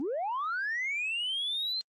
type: linear sweep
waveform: sine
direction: up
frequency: 249.8 to 4186 Hz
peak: -28 dBFS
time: 0-1.81 s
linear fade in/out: 0 ms
effects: tanh soft clip ceiling -27 dBFS + Opus 32 kbps